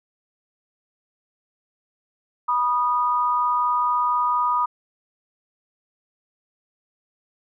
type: tone pair together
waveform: sine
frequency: 977.2 / 1233 Hz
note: B5 / D#6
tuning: -19 / -16 cents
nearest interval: major third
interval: 403 cents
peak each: -21 dBFS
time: 2.48-4.66 s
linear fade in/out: 10 ms
effects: none